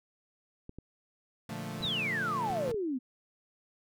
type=clicks; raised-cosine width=3 ms; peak=-31 dBFS; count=7; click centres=0.694 / 0.786 / 1.807 / 1.852 / 2.503 / 2.692 / 2.744 s
type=chord; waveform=sawtooth; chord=Bb major seventh; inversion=none; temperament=equal; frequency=116.54 / 146.83 / 174.61 / 220 Hz; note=Bb2 / D3 / F3 / A3; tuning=0 / 0 / 0 / 0 cents; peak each=-40 / -39 / -38 / -37 dBFS; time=1.49-2.72 s; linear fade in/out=5 ms
type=exponential sweep; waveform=sine; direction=down; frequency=4076 to 240.9 Hz; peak=-30 dBFS; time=1.82-2.99 s; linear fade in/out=20 ms
effects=none